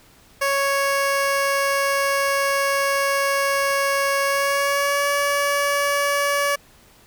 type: tone with pitch glide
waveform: 15% pulse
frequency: 554.4 to 569.7 Hz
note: C#5 to C#5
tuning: 0 to +47 cents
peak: -12 dBFS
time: 0.41-6.56 s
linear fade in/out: 10 ms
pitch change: +47 cents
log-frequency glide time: 4.25-5.08 s
effects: pink hiss -52 dBFS RMS until 7.06 s